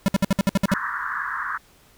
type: tone bursts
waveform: square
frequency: 196 Hz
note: G3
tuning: in tune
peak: -16 dBFS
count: 9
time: 0.06-0.738 s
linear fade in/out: 0 ms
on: 22 ms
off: 60 ms
type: band-pass noise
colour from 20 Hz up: white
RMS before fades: -28 dBFS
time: 0.68-1.58 s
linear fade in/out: 10 ms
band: 980 to 1800 Hz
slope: 96 dB/octave
effects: pink hiss -55 dBFS RMS until 1.97 s